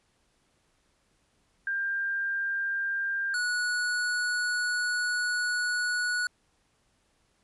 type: tone pair in turn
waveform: sine / square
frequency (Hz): 1594 / 1466.3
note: G6 / F#6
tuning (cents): +28 / -16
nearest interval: minor second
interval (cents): 144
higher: first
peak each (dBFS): -27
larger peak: neither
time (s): 1.67-3.34 / 3.34-6.27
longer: second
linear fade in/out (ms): 2
effects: pink hiss -70 dBFS RMS until 7.43 s + resampled to 24000 Hz